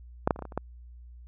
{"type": "clicks", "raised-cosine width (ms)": 1, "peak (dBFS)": [-8, -8, -27, -24, -22, -27, -30, -14], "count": 8, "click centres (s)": [0.275, 0.308, 0.361, 0.391, 0.423, 0.453, 0.522, 0.576], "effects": ["added 60 Hz sine -45 dBFS peak until 1.27 s"]}